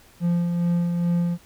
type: tone with tremolo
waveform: triangle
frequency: 172.9 Hz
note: F3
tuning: 17 cents flat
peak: -16 dBFS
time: 0.2-1.38 s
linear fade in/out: 50 ms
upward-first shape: sine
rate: 2.4 Hz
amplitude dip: 35%
effects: pink hiss -53 dBFS RMS until 1.45 s